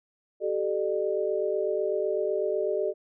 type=tone cluster; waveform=sine; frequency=383.8 / 431.8 / 603 Hz; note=G4 / A4 / D5; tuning=-37 / -33 / +46 cents; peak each=-29 dBFS; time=0.4-2.94 s; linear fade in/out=50 ms; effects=none